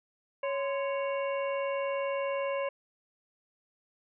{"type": "harmonic tone with a mistuned harmonic", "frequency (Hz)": 554.4, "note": "C#5", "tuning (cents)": 0, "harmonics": [1, 2, 3, 4, 5], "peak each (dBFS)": [-30, -37, -46, -42, -44], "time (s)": [0.43, 2.69], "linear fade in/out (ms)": 5, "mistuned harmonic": 2, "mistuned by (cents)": -120, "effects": []}